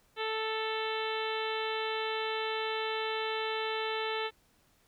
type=harmonic tone with a mistuned harmonic; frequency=440 Hz; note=A4; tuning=in tune; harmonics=1 / 2 / 3 / 4 / 5 / 6 / 7 / 8 / 9; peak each=-35 / -38 / -40 / -41 / -42 / -43 / -43 / -44 / -45 dBFS; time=0.16-4.31 s; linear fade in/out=50 ms; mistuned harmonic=6; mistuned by=+17 cents; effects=pink hiss -68 dBFS RMS until 4.87 s